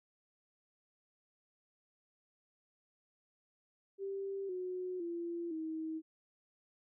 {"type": "tone with pitch steps", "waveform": "sine", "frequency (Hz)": [392, 365.7, 341.3, 318.4], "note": ["G4", "F#4", "F4", "D#4"], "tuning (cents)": [0, -20, -40, 40], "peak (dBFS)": -37, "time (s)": [3.98, 6.02], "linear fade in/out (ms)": 50, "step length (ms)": 510, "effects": []}